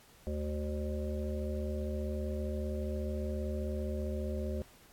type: harmonic tone with a mistuned harmonic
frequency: 75 Hz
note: D2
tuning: 37 cents sharp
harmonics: 1 / 3 / 5 / 7 / 8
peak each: -35 / -40 / -42 / -43 / -44 dBFS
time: 0.27-4.62 s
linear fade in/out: 0 ms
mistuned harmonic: 3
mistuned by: -61 cents
effects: pink hiss -60 dBFS RMS until 4.92 s + AAC 64 kbps